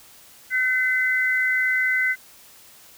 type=tone pair together; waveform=sine; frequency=1525 / 2036 Hz; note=G6 / C7; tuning=-48 / -48 cents; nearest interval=perfect fourth; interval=500 cents; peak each=-23 / -20 dBFS; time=0.5-2.16 s; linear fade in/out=50 ms; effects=white hiss -49 dBFS RMS until 2.97 s